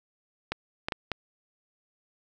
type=clicks; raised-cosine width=0.3 ms; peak=-13 dBFS; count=4; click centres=0.52 / 0.885 / 0.922 / 1.117 s; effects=none